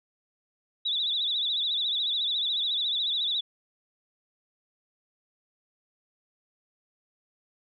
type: tone with vibrato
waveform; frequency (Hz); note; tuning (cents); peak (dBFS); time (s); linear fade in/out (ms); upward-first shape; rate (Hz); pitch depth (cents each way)
sine; 3667; A#7; -29; -25; 0.85-3.41; 10; sine; 14; 120
effects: none